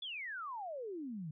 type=exponential sweep; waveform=sine; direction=down; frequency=3520 to 145.8 Hz; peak=-40 dBFS; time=0.02-1.31 s; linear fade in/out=5 ms; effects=none